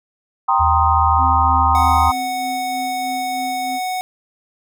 sine chord, C minor seventh, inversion second, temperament equal, 784 / 932.3 / 1046.5 / 1244.5 Hz, G5 / Bb5 / C6 / Eb6, 0 / 0 / 0 / 0 cents, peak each -18 dBFS, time 0.48-2.12 s, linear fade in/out 10 ms
sine tone with pitch glide, 80.7 to 78.45 Hz, E2 to D#2, -36 to +15 cents, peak -18 dBFS, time 0.59-2.11 s, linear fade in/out 20 ms, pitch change -49 cents, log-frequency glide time 1.04-1.82 s
triangle tone with tremolo, 260.4 Hz, C4, 8 cents flat, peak -25 dBFS, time 1.17-3.8 s, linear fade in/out 50 ms, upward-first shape sine, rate 3.2 Hz, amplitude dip 50%
square tone, 740 Hz, F#5, in tune, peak -21 dBFS, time 1.75-4.01 s, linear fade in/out 0 ms
effects none

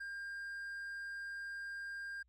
triangle tone, 1602 Hz, G6, 37 cents sharp, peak -40 dBFS, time 0-2.23 s, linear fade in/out 10 ms, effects added 60 Hz sine -70 dBFS peak until 2.28 s

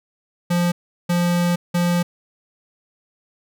square tone bursts at uneven times, 174.61 Hz, F3, in tune, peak -17 dBFS, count 3, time 0.5-0.72 / 1.09-1.56 / 1.74-2.03 s, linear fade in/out 10 ms, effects none

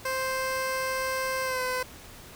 15% pulse tone with pitch glide, 523.3 to 508.1 Hz, C5 to B4, 0 to +49 cents, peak -21 dBFS, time 0.05-1.83 s, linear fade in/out 5 ms, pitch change -51 cents, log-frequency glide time 1.43-1.62 s, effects pink hiss -47 dBFS RMS until 2.35 s

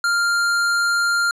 square tone, 1396.9 Hz, F6, in tune, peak -17 dBFS, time 0.04-1.31 s, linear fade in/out 2 ms, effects low-pass 9000 Hz 12 dB/octave

